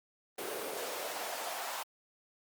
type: noise with high-pass filter sweep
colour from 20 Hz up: pink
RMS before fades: -39 dBFS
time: 0.38-1.83 s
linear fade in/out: 5 ms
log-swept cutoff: 390 to 840 Hz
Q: 2.4
effects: Opus 32 kbps